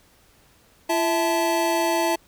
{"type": "tone cluster", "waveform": "square", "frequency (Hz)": [339.7, 656, 878], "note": ["F4", "E5", "A5"], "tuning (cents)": [-48, -9, -4], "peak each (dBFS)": -25, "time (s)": [0.89, 2.16], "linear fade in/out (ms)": 10, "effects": ["pink hiss -57 dBFS RMS until 2.27 s"]}